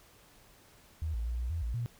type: tone with pitch steps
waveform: sine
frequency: 79 / 56.7 / 59.6 / 60.7 / 82.7 / 57.8 / 118.9 Hz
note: D#2 / A#1 / A#1 / B1 / E2 / A#1 / A#2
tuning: +27 / -47 / +39 / -29 / +6 / -14 / +35 cents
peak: -31 dBFS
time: 1.02-1.86 s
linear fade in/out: 0 ms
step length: 120 ms
effects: pink hiss -60 dBFS RMS until 1.99 s